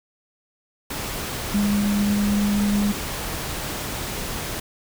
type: tone in noise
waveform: sine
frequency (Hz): 204.7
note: G#3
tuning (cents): -25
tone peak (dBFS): -18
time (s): 1.54-2.92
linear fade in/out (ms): 5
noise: pink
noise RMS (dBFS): -29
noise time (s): 0.9-4.6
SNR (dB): +8
effects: none